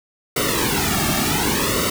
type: noise with flanger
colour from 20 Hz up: pink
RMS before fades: -20 dBFS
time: 0.36-1.9 s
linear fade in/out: 5 ms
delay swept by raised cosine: 1.2 to 2.04 ms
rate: 0.68 Hz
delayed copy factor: -0.95
effects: none